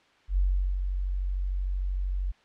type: tone with ADSR envelope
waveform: sine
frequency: 46.54 Hz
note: F#1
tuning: 11 cents sharp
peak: -20 dBFS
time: 0.28-2.32 s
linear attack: 90 ms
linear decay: 400 ms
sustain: -6 dB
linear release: 16 ms
effects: white hiss -61 dBFS RMS until 2.44 s + low-pass 3000 Hz 12 dB/octave